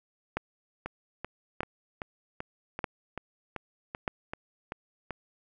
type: two click trains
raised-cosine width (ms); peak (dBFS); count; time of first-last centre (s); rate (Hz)
0.5; -14 / -20; 4 / 12; 0.37-4.078 / 0.86-5.107; 0.809 / 2.59
effects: none